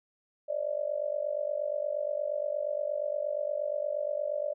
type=tone with amplitude modulation; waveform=sine; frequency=591 Hz; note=D5; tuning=11 cents sharp; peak=-25 dBFS; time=0.48-4.54 s; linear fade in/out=20 ms; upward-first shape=sine; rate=48.5 Hz; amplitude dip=90%; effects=none